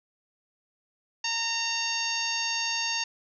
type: harmonic tone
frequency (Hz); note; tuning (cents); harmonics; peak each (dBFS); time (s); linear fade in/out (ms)
918; A#5; -27; 1 / 2 / 3 / 4 / 5 / 6 / 7; -36 / -36 / -32 / -38 / -32 / -36 / -35; 1.24-3.04; 5
effects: none